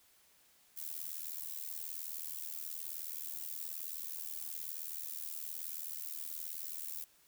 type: noise with amplitude modulation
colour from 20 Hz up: violet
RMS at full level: -39 dBFS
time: 0.76-7.05 s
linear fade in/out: 20 ms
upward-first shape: sine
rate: 78.9 Hz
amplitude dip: 90%
effects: white hiss -67 dBFS RMS until 7.27 s